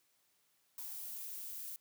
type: noise with high-pass filter sweep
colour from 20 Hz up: violet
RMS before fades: -45 dBFS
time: 0.78-1.76 s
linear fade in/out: 2 ms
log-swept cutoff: 1000 to 200 Hz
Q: 9.9
effects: white hiss -75 dBFS RMS until 1.8 s + high-pass 100 Hz 12 dB/octave